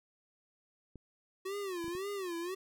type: clicks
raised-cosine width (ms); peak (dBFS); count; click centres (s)
3; -36; 4; 0.957 / 1.843 / 1.881 / 1.951
type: tone with vibrato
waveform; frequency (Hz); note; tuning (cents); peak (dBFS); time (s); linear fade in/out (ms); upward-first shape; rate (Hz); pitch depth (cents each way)
square; 370; F#4; 0; -37; 1.45-2.55; 10; sine; 1.9; 170
effects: none